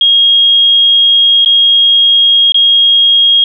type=tone with dropouts; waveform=sine; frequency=3265 Hz; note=G#7; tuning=30 cents flat; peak=-4 dBFS; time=0.01-3.44 s; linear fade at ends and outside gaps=2 ms; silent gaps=1.448-1.459 / 2.521-2.544 s; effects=none